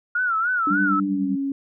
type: tone with vibrato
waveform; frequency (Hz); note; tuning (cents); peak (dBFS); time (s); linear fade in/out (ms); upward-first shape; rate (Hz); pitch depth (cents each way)
sine; 1400; F6; +4; -19; 0.15-1; 5; sine; 3.4; 130
type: tone with pitch glide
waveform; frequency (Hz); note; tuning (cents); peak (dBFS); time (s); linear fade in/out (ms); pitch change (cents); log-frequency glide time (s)
sine; 293.7 to 275.6; D4 to C#4; 0 to -10; -22; 0.67-1.52; 2; -110; 1.06-1.3
type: tone with tremolo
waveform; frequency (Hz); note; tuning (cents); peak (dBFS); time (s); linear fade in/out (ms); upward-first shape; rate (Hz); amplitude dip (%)
sine; 195.6; G3; -4; -21; 0.7-1.36; 10; sine; 10; 65
effects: none